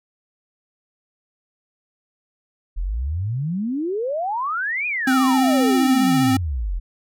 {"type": "exponential two-way sweep", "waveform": "sine", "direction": "up then down", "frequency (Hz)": [38.38, 2520, 38.38], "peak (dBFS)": -21, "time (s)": [2.76, 6.8], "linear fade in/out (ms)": 20, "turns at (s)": 4.87}
{"type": "tone with vibrato", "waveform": "square", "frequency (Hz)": 261.6, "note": "C4", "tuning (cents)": 0, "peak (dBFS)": -16, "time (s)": [5.07, 6.37], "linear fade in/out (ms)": 5, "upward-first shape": "sine", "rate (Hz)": 15, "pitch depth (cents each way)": 24}
{"effects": []}